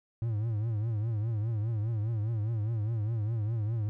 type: tone with vibrato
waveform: triangle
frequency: 110 Hz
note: A2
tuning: in tune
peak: -26 dBFS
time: 0.22-3.89 s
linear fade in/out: 0 ms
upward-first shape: triangle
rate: 4.9 Hz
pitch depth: 140 cents each way
effects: none